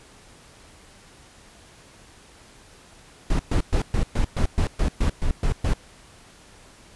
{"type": "noise bursts", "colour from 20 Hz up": "brown", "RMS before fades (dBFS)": -20, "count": 12, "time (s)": [3.3, 5.736], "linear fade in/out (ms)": 2, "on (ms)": 93, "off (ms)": 120, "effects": ["pink hiss -50 dBFS RMS until 6.95 s", "resampled to 24000 Hz"]}